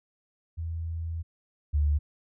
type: tone pair in turn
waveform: sine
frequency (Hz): 82.5 / 73.68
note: E2 / D2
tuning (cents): +2 / +6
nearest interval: major second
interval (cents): 196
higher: first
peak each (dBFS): -30 / -21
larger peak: second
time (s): 0.57-1.23 / 1.73-1.99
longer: first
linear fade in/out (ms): 20
effects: none